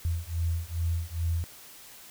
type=beating tone pair; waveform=sine; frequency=82.41 / 84.81 Hz; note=E2 / E2; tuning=0 / +50 cents; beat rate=2.4 Hz; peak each=-30 dBFS; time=0.05-1.44 s; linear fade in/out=0 ms; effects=white hiss -49 dBFS RMS until 2.1 s